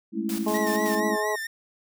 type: chord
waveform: sine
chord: A major seventh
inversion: third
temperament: just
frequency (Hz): 206.2 / 220 / 275 / 330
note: G#3 / A3 / C#4 / E4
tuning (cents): -12 / 0 / -14 / +2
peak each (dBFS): -31 / -30 / -35 / -30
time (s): 0.12-1.18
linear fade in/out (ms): 50
type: noise with tremolo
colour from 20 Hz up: white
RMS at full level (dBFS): -36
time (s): 0.29-1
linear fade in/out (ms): 2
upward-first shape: square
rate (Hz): 5.3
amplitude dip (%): 60
type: harmonic tone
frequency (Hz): 212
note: G#3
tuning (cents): +36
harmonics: 2 / 3 / 4 / 5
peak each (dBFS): -28 / -30 / -31 / -32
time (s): 0.46-1.36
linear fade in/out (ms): 10
type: tone with vibrato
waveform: 45% pulse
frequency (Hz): 1864.7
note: A#6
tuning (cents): 0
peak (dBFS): -30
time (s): 0.54-1.47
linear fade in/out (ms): 5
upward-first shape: sine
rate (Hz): 4.3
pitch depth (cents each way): 82
effects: none